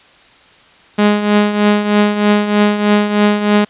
sawtooth tone with tremolo, 207.7 Hz, G#3, in tune, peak -3 dBFS, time 0.98-3.65 s, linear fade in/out 10 ms, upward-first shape triangle, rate 3.2 Hz, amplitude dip 70%, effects white hiss -45 dBFS RMS until 3.69 s + resampled to 8000 Hz

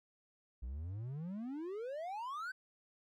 triangle exponential sweep, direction up, 56.9 to 1568 Hz, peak -38 dBFS, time 0.62-2.52 s, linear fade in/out 10 ms, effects none

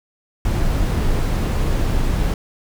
brown noise, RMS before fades -18 dBFS, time 0.45-2.34 s, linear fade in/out 2 ms, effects none

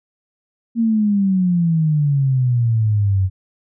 sine exponential sweep, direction down, 234 to 92.5 Hz, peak -13 dBFS, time 0.75-3.3 s, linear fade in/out 50 ms, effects none

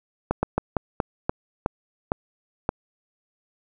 slowing click train, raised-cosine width 1 ms, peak -7 dBFS, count 9, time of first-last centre 0.31-2.691 s, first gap 120 ms, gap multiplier 1.25, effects none

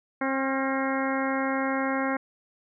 harmonic tone with a mistuned harmonic, 267.8 Hz, C4, 40 cents sharp, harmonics 1 / 2 / 3 / 4 / 5 / 6 / 7 / 8, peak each -28 / -31 / -33 / -34 / -35 / -36 / -36 / -37 dBFS, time 0.21-2.17 s, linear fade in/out 5 ms, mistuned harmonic 5, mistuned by +42 cents, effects none

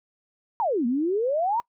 sine exponential two-way sweep, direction down then up, 972 to 228.6 to 972 Hz, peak -21 dBFS, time 0.6-1.6 s, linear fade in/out 0 ms, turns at 0.86 s, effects noise-tail reverb RT60 0.1 s tail -24 dB re dry

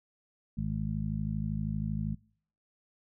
harmonic tone, 52.7 Hz, G#1, 26 cents sharp, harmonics 1 / 2 / 3 / 4, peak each -37 / -37 / -34 / -35 dBFS, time 0.57-2.15 s, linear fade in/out 10 ms, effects noise-tail reverb RT60 0.6 s tail -25 dB re dry

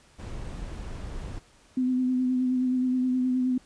brown noise, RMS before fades -36 dBFS, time 0.18-1.4 s, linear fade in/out 20 ms
sine tone with vibrato, 254.2 Hz, C4, 50 cents flat, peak -22 dBFS, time 1.77-3.58 s, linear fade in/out 5 ms, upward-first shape sine, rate 9.5 Hz, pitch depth 23 cents each way
effects pink hiss -58 dBFS RMS until 3.65 s + resampled to 22050 Hz

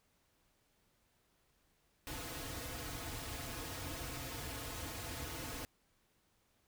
pink noise with comb filter, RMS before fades -44 dBFS, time 2.07-5.65 s, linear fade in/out 0 ms, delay 5.1 ms, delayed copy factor -0.85, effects pink hiss -75 dBFS RMS until 6.67 s

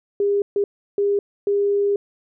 sine tone bursts at uneven times, 404.1 Hz, G#4, 47 cents flat, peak -16 dBFS, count 4, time 0.2-0.42 / 0.56-0.64 / 0.98-1.19 / 1.47-1.96 s, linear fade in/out 2 ms, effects none

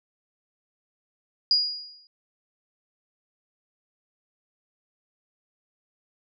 sine tone with exponential decay, 4877 Hz, D#8, 35 cents flat, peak -15 dBFS, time 1.51-2.07 s, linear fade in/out 1 ms, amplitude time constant 120 ms, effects none

